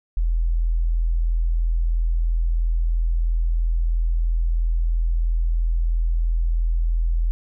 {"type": "tone", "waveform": "sine", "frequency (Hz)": 41.51, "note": "E1", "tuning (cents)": 13, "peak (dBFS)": -17, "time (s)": [0.17, 7.31], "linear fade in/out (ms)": 0, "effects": []}